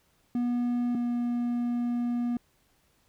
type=tone pair in turn; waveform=triangle; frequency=242.4 / 240.4 Hz; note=B3 / B3; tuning=-32 / -46 cents; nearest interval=unison; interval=14 cents; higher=first; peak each=-23 / -24 dBFS; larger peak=first; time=0.35-0.95 / 0.95-2.37 s; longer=second; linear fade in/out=2 ms; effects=pink hiss -68 dBFS RMS until 3.08 s